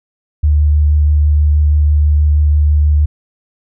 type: tone with vibrato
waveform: sine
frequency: 74.6 Hz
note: D2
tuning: 28 cents sharp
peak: -7 dBFS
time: 0.43-3.06 s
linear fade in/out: 10 ms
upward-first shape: triangle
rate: 6.2 Hz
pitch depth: 14 cents each way
effects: none